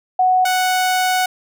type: tone pair in turn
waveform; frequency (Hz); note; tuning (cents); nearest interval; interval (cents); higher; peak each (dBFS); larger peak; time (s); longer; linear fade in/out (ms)
sine / sawtooth; 740 / 740; F#5 / F#5; 0 / 0; unison; 0; neither; -11; neither; 0.19-0.45 / 0.45-1.26; second; 5
effects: none